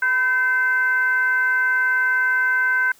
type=tone with frequency modulation; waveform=sine; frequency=1540 Hz; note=G6; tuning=31 cents flat; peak=-16 dBFS; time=0.02-2.92 s; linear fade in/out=5 ms; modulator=539 Hz; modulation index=0.49; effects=white hiss -53 dBFS RMS until 2.99 s